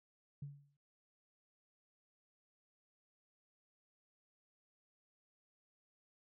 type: tone with exponential decay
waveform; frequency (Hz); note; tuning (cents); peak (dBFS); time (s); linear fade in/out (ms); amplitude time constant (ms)
sine; 142.4; C#3; +47; -40; 0.42-0.77; 5; 74
effects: tanh soft clip ceiling -36 dBFS